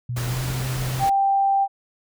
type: tone with pitch glide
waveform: sine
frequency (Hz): 122 to 128.51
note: B2 to C3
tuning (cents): -21 to -31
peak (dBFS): -24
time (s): 0.09-1.04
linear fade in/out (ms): 5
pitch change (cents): +90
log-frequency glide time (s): 0.28-0.38
type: noise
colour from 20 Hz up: pink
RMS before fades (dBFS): -31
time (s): 0.16-1.1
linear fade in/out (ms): 10
type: tone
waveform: sine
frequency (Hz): 787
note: G5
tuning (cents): +7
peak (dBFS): -16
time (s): 0.99-1.68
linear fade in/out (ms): 50
effects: none